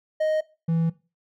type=tone pair in turn; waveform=triangle; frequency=622.3 / 164.83 Hz; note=D#5 / E3; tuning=0 / 0 cents; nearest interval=octave + major seventh; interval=2300 cents; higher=first; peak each=-18 dBFS; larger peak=neither; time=0.2-0.41 / 0.68-0.9 s; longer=second; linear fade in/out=10 ms; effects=noise-tail reverb RT60 0.3 s tail -19 dB re dry